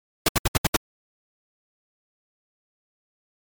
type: noise bursts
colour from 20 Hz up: pink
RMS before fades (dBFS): -18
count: 6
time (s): 0.26-0.766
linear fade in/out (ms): 5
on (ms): 26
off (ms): 70
effects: MP3 96 kbps